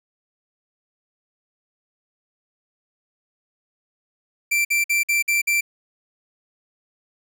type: tone bursts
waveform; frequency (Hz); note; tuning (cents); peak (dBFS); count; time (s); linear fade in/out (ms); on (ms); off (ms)
45% pulse; 2349; D7; 0; -17; 6; 4.51-5.61; 10; 140; 52
effects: none